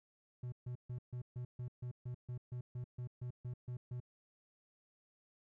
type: tone bursts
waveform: triangle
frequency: 123.47 Hz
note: B2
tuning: in tune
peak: -38 dBFS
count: 16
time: 0.43-4.002 s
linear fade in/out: 5 ms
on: 92 ms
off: 140 ms
effects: none